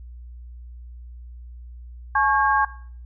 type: tone cluster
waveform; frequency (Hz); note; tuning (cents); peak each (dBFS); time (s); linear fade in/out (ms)
sine; 850 / 1102 / 1616; G#5 / C#6 / G#6; +40 / -11 / -48; -21; 2.15-2.65; 5
effects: noise-tail reverb RT60 0.5 s tail -17 dB re dry + added 60 Hz sine -37 dBFS peak until 3.05 s